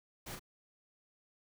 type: noise with echo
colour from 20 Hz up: pink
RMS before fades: -45 dBFS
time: 0.26-0.36 s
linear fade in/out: 10 ms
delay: 35 ms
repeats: 1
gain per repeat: -4 dB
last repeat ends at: 0.395 s
effects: none